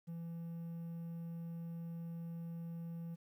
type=tone; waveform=triangle; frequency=167.6 Hz; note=E3; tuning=29 cents sharp; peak=-40 dBFS; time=0.07-3.16 s; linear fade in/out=20 ms; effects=12-bit